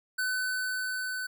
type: tone with level ramp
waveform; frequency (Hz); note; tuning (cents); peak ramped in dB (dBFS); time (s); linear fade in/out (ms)
square; 1509; F#6; +34; -28 to -33; 0.18-1.27; 10
effects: none